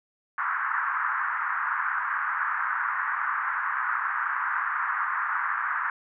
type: band-pass noise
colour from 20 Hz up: white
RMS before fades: -28 dBFS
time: 0.38-5.9 s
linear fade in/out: 2 ms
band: 1000 to 1700 Hz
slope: 48 dB/octave
effects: none